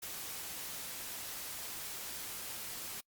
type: noise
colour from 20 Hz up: white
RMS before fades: -43 dBFS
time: 0.02-3.01 s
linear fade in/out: 10 ms
effects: noise-tail reverb RT60 0.1 s tail -26 dB re dry + Opus 48 kbps